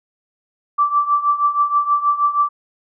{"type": "tone with tremolo", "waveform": "sine", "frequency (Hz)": 1166, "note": "D6", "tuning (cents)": -13, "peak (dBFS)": -10, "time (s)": [0.78, 2.49], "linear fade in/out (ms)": 10, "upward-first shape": "triangle", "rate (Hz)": 6.3, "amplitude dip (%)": 85, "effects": []}